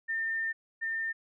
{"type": "tone pair in turn", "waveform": "sine", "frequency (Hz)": [1806, 1806], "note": ["A6", "A6"], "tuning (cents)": [45, 45], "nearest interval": "unison", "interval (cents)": 0, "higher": "neither", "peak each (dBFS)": [-29, -30], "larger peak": "first", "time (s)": [[0.08, 0.53], [0.81, 1.13]], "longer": "first", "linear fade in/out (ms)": 20, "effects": []}